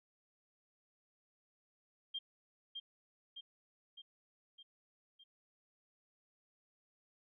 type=tone with echo; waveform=sine; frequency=3194 Hz; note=G7; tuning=32 cents sharp; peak=-38 dBFS; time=2.14-2.19 s; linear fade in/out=10 ms; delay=610 ms; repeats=5; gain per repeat=-4 dB; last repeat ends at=5.24 s; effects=none